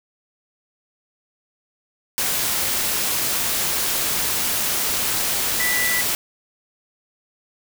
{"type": "tone in noise", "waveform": "sine", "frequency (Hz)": 1975.5, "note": "B6", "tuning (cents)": 0, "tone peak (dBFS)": -21, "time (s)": [5.6, 6.01], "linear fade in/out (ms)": 0, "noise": "white", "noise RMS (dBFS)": -22, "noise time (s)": [2.18, 6.15], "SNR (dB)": -2, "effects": []}